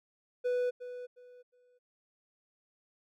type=tone with echo; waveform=triangle; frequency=494.4 Hz; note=B4; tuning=2 cents sharp; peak=-26 dBFS; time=0.44-0.71 s; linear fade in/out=20 ms; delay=360 ms; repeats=3; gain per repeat=-12 dB; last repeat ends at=1.79 s; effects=none